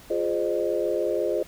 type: chord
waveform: sine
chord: F minor seventh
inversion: none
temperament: equal with one note detuned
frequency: 349.2 / 415.3 / 523.3 / 609.4 Hz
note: F4 / Ab4 / C5 / Eb5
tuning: 0 / 0 / 0 / -36 cents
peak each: -28 dBFS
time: 0.1-1.43 s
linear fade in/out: 5 ms
effects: pink hiss -49 dBFS RMS until 1.47 s